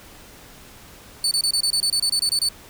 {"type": "tone bursts", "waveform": "30% pulse", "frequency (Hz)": 4491, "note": "C#8", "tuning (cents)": 22, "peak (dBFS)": -15, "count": 13, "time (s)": [1.24, 2.488], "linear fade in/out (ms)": 2, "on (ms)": 72, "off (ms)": 26, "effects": ["pink hiss -45 dBFS RMS until 2.69 s"]}